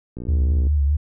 click train, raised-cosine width 3 ms, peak -20 dBFS, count 31, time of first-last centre 0.17-0.669 s, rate 60.1 Hz
sine tone with vibrato, 72.3 Hz, D2, 27 cents flat, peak -15 dBFS, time 0.28-0.97 s, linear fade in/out 10 ms, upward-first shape triangle, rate 4.9 Hz, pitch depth 77 cents each way
effects none

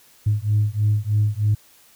sine beating tone pair, 103.83 / 107.03 Hz, G#2 / A2, 0 / -47 cents, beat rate 3.2 Hz, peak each -19 dBFS, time 0.26-1.55 s, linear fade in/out 10 ms, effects tanh soft clip ceiling -11 dBFS + white hiss -53 dBFS RMS until 1.95 s

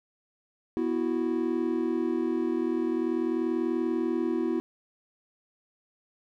triangle chord, B suspended fourth, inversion none, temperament equal, 246.9 / 329.6 / 370 Hz, B3 / E4 / F#4, 0 / 0 / 0 cents, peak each -29 / -26 / -29 dBFS, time 0.77-4.6 s, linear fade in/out 0 ms, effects none

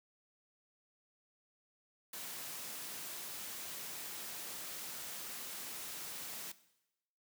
white high-pass noise, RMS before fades -45 dBFS, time 2.13-6.52 s, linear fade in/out 5 ms, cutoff 110 Hz, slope 24 dB/octave, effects noise-tail reverb RT60 0.9 s tail -17 dB re dry

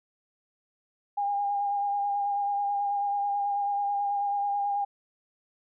sine tone with vibrato, 809 Hz, G#5, 46 cents flat, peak -25 dBFS, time 1.17-4.85 s, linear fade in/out 10 ms, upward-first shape sine, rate 9.2 Hz, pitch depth 20 cents each way, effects none

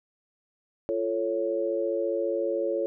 sine chord, F augmented, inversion none, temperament equal with one note detuned, 344.8 / 440 / 554.4 Hz, F4 / A4 / C#5, -22 / 0 / 0 cents, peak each -30 / -30 / -28 dBFS, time 0.89-2.86 s, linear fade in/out 0 ms, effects none

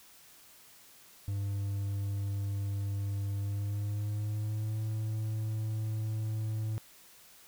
triangle tone with pitch glide, 100 to 109.05 Hz, G2 to A2, +35 to -15 cents, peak -29 dBFS, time 1.28-6.78 s, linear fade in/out 0 ms, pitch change +150 cents, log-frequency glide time 3.37-4.81 s, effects white hiss -57 dBFS RMS until 7.47 s

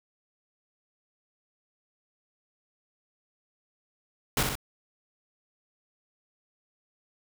pink noise with echo, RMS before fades -25 dBFS, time 4.37-4.43 s, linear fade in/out 2 ms, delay 62 ms, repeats 2, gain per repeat -4 dB, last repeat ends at 4.554 s, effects none

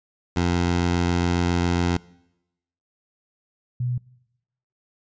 15% pulse / sine tone pair in turn, 87.31 / 123.47 Hz, F2 / B2, 0 / 0 cents, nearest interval tritone, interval 600 cents, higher second, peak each -13 / -22 dBFS, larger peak first, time 0.36-1.97 / 3.8-3.98 s, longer first, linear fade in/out 5 ms, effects noise-tail reverb RT60 0.9 s tail -23 dB re dry + resampled to 16000 Hz

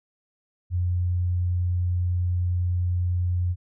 sine tone, 89 Hz, F2, 33 cents sharp, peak -21 dBFS, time 0.7-3.56 s, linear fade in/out 50 ms, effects none

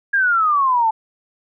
sine exponential sweep, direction down, 1646 to 866 Hz, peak -13 dBFS, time 0.13-0.91 s, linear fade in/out 10 ms, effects none

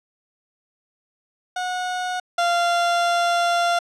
30% pulse tone pair in turn, 730 / 692.2 Hz, F#5 / F5, -24 / -16 cents, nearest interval minor second, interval 92 cents, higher first, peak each -21 / -15 dBFS, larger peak second, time 1.56-2.2 / 2.38-3.79 s, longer second, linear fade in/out 5 ms, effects low-pass 7000 Hz 12 dB/octave

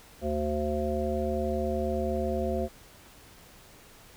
harmonic tone, 75 Hz, D2, 37 cents sharp, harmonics 1 / 3 / 5 / 7 / 9, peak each -33 / -33 / -33 / -33 / -33 dBFS, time 0.21-2.69 s, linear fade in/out 50 ms, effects pink hiss -53 dBFS RMS until 4.16 s

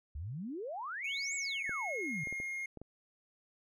sine exponential two-way sweep, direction up then down, 65.41 to 7970 to 137.7 Hz, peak -38 dBFS, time 0.15-2.24 s, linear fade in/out 5 ms, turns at 1.35 s
triangle tone with pitch glide, 2217 to 2139 Hz, C#7 to C7, 0 to +38 cents, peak -35 dBFS, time 1.04-2.66 s, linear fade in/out 5 ms, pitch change -62 cents, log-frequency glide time 1.36-2.23 s
clicks, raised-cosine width 2 ms, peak -33 dBFS, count 6, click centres 1.694 / 2.272 / 2.326 / 2.401 / 2.773 / 2.816 s
effects none

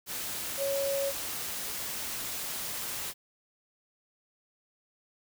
sine tone in noise, 554.4 Hz, C#5, in tune, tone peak -28 dBFS, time 0.57-1.13 s, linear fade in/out 50 ms, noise white, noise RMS -36 dBFS, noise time 0.06-3.14 s, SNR +5 dB, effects none

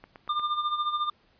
click train, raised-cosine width 0.5 ms, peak -29 dBFS, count 4, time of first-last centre 0.04-0.395 s, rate 8.44 Hz
square tone with tremolo, 1200 Hz, D6, 37 cents sharp, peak -24 dBFS, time 0.29-1.1 s, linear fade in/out 5 ms, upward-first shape sine, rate 14 Hz, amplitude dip 65%
effects pink hiss -64 dBFS RMS until 1.39 s + resampled to 11025 Hz

